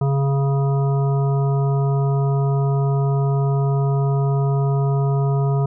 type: harmonic tone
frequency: 138.3 Hz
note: C#3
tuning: 4 cents flat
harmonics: 1 / 3 / 5 / 7 / 9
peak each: -16 / -26 / -30 / -33 / -35 dBFS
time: 0.01-5.66 s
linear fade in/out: 5 ms
effects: none